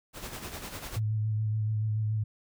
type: noise with tremolo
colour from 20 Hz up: pink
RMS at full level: -38 dBFS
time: 0.13-1 s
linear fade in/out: 50 ms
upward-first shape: sine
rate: 10 Hz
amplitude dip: 55%
type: tone with vibrato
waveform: sine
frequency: 108.1 Hz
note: A2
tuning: 30 cents flat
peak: -26 dBFS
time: 0.96-2.24 s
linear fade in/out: 10 ms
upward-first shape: sine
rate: 7 Hz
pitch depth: 25 cents each way
effects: none